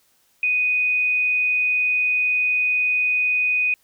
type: tone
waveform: sine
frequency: 2489 Hz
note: D#7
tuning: in tune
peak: -17 dBFS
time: 0.43-3.74 s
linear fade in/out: 2 ms
effects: white hiss -62 dBFS RMS until 3.83 s